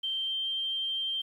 sine tone with pitch glide, 3136 to 3154 Hz, G7 to G7, 0 to +10 cents, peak -29 dBFS, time 0.03-1.22 s, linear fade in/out 10 ms, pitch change +10 cents, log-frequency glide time 0.16-0.45 s, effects 10-bit

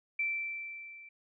sine tone with level ramp, 2337 Hz, D7, 9 cents flat, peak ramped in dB -28 to -49 dBFS, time 0.19-1.09 s, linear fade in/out 5 ms, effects none

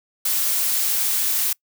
blue noise, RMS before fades -21 dBFS, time 0.25-1.53 s, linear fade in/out 5 ms, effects noise-tail reverb RT60 0.1 s tail -25 dB re dry

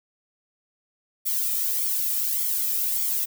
violet noise with flanger, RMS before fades -25 dBFS, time 1.25-3.26 s, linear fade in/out 20 ms, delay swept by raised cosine 0.89 to 1.66 ms, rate 1.7 Hz, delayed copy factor +0.7, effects none

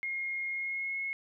sine tone with pitch glide, 2143 to 2174 Hz, C7 to C#7, +41 to -34 cents, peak -32 dBFS, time 0.03-1.13 s, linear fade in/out 0 ms, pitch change +25 cents, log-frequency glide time 0.49-0.98 s, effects none

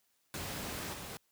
pink noise with level steps, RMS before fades -40 / -44 dBFS, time 0.34-1.17 s, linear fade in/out 0 ms, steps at 0.93 s, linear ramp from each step 10 ms, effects white hiss -75 dBFS RMS until 1.31 s + high-pass 60 Hz 12 dB/octave

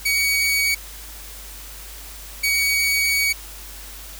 sawtooth tone pair in turn, 2252 / 2252 Hz, C#7 / C#7, +27 / +27 cents, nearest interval unison, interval 0 cents, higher neither, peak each -14 dBFS, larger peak neither, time 0.05-0.75 / 2.43-3.33 s, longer second, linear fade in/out 10 ms, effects added 50 Hz sine -39 dBFS peak until 4.19 s + white hiss -39 dBFS RMS until 4.19 s

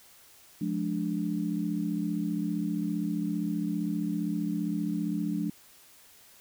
sine chord, D diminished, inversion first, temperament just, 176.2 / 211.4 / 293.7 Hz, F3 / Ab3 / D4, +16 / +31 / 0 cents, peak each -32 dBFS, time 0.61-5.5 s, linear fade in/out 5 ms, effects white hiss -56 dBFS RMS until 6.4 s

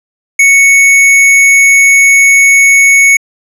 square tone, 2217 Hz, C#7, in tune, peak -3 dBFS, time 0.39-3.17 s, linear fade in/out 5 ms, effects low-pass 12000 Hz 12 dB/octave

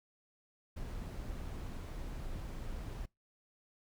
brown noise, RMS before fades -42 dBFS, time 0.76-3.06 s, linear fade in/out 10 ms, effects noise-tail reverb RT60 0.2 s tail -24 dB re dry

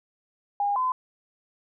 sine tone pair in turn, 812 / 1020.4 Hz, G#5 / C6, -39 / -44 cents, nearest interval major third, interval 395 cents, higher second, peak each -22 dBFS, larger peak neither, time 0.6-0.76 / 0.76-0.92 s, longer neither, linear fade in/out 2 ms, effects none

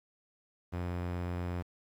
sawtooth tone with low-pass filter, 88.3 Hz, F2, 20 cents sharp, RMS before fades -36 dBFS, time 0.72-1.63 s, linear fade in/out 20 ms, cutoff 2400 Hz, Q 0.6, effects 10-bit

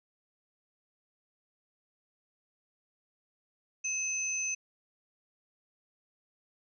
sine tone pair together, 2579 / 6116 Hz, E7 / G8, -39 / -44 cents, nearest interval octave + minor third, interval 1495 cents, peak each -35 / -32 dBFS, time 3.84-4.55 s, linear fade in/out 10 ms, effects none

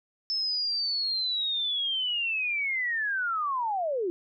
sine linear sweep, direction down, 5274 to 334.4 Hz, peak -26 dBFS, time 0.3-4.1 s, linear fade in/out 0 ms, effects none

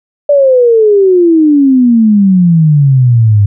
sine exponential sweep, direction down, 587.3 to 99.5 Hz, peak -3 dBFS, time 0.29-3.46 s, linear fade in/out 5 ms, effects none

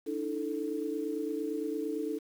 sine chord, D suspended second, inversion none, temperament equal with one note detuned, 293.7 / 322.5 / 440 Hz, D4 / E4 / A4, 0 / -38 / 0 cents, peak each -36 / -36 / -35 dBFS, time 0.06-2.19 s, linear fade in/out 20 ms, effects 9-bit

